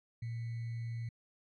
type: tone with sample-and-hold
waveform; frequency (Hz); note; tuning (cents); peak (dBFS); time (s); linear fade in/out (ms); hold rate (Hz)
sine; 116.1; A#2; -7; -36; 0.22-1.09; 5; 2100
effects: low-pass 4000 Hz 12 dB/octave + MP3 96 kbps